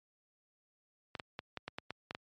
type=clicks; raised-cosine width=0.3 ms; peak=-23 dBFS; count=9; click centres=1.152 / 1.198 / 1.391 / 1.573 / 1.68 / 1.785 / 1.906 / 2.109 / 2.149 s; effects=high-pass 80 Hz 12 dB/octave + MP3 48 kbps